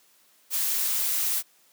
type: noise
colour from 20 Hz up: blue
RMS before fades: -26 dBFS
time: 0.5-1.43 s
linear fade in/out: 50 ms
effects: white hiss -61 dBFS RMS until 1.72 s + high-pass 200 Hz 12 dB/octave